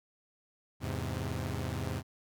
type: chord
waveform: sawtooth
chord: E augmented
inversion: none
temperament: equal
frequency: 82.41 / 103.83 / 130.81 Hz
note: E2 / G#2 / B#2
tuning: 0 / 0 / 0 cents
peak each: -34 dBFS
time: 0.8-2.03 s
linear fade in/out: 50 ms
effects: none